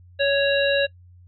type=harmonic tone with a mistuned harmonic; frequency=554.4 Hz; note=C#5; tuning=in tune; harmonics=1 / 3 / 5 / 7; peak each=-19 / -24 / -26 / -27 dBFS; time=0.19-0.87 s; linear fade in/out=20 ms; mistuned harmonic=1; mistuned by=+17 cents; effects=noise-tail reverb RT60 0.1 s tail -22 dB re dry + added 89 Hz sine -46 dBFS peak until 1.27 s